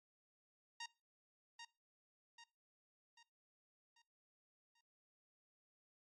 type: tone with echo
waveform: 10% pulse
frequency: 932.3 Hz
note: A#5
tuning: in tune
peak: -37 dBFS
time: 0.8-0.86 s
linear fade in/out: 5 ms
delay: 790 ms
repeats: 5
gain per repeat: -6 dB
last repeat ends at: 4.81 s
effects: noise-tail reverb RT60 0.3 s tail -22 dB re dry + MP3 48 kbps